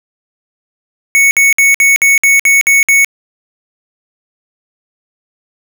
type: tone bursts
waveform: square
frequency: 2217 Hz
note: C#7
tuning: in tune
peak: -6 dBFS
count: 9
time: 1.15-3.046 s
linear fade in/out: 0 ms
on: 160 ms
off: 57 ms
effects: none